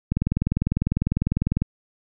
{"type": "click train", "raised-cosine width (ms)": 5, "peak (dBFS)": -8, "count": 31, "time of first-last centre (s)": [0.12, 1.62], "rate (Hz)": 20, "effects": []}